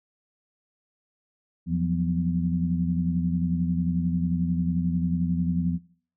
sine tone cluster, 83.6 / 172.5 / 183.7 / 248.1 Hz, E2 / F3 / F#3 / B3, +25 / -21 / -12 / +8 cents, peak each -32 / -24 / -31 / -31 dBFS, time 1.66-5.79 s, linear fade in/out 50 ms, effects noise-tail reverb RT60 0.5 s tail -22 dB re dry

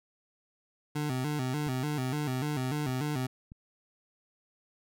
25% pulse tone with vibrato, 138.59 Hz, C#3, in tune, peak -26 dBFS, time 0.95-3.27 s, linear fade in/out 10 ms, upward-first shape square, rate 3.4 Hz, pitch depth 130 cents each way
clicks, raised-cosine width 5 ms, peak -34 dBFS, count 3, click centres 1.669 / 2.891 / 3.519 s
effects none

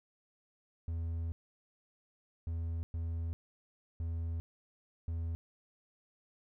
triangle tone bursts at uneven times, 82.9 Hz, E2, 10 cents sharp, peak -32 dBFS, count 5, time 0.88-1.32 / 2.47-2.83 / 2.94-3.33 / 4-4.4 / 5.08-5.35 s, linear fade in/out 0 ms, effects none

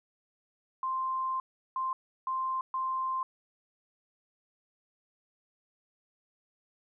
sine tone bursts at uneven times, 1046.5 Hz, C6, in tune, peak -29 dBFS, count 4, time 0.83-1.4 / 1.76-1.93 / 2.27-2.61 / 2.74-3.23 s, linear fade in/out 2 ms, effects none

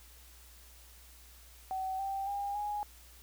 sine tone with pitch steps, 759 / 781.7 / 805.1 / 829.1 Hz, F#5 / G5 / G5 / G#5, +44 / -5 / +46 / -3 cents, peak -33 dBFS, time 1.71-2.83 s, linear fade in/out 0 ms, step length 280 ms, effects added 60 Hz sine -56 dBFS peak until 3.22 s + white hiss -58 dBFS RMS until 3.22 s

